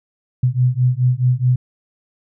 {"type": "beating tone pair", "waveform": "sine", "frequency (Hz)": [123.47, 128.17], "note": ["B2", "C3"], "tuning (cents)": [0, -35], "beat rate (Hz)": 4.7, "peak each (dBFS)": -16, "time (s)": [0.43, 1.56], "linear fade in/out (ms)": 5, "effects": []}